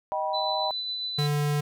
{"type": "chord", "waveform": "sine", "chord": "Eb augmented", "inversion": "none", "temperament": "just", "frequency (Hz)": [622.3, 777.8, 972.3], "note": ["Eb5", "G5", "B5"], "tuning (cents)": [0, -14, -27], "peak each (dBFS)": -30, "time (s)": [0.12, 0.71], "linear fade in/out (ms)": 0}
{"type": "tone with tremolo", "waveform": "sine", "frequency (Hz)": 3995, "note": "B7", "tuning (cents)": 19, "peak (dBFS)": -28, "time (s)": [0.33, 1.28], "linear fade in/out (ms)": 20, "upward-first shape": "sine", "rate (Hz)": 7.3, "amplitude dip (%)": 25}
{"type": "tone", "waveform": "square", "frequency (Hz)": 146.83, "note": "D3", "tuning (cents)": 0, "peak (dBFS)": -24, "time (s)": [1.18, 1.61], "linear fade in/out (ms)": 10}
{"effects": []}